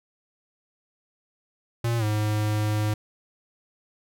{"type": "tone with pitch glide", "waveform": "square", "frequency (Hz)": [117.2, 106.24], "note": ["A#2", "G#2"], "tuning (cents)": [10, 40], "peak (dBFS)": -23, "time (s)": [1.84, 2.94], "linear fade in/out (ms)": 5, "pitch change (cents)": -170, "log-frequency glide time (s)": [1.98, 2.04], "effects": []}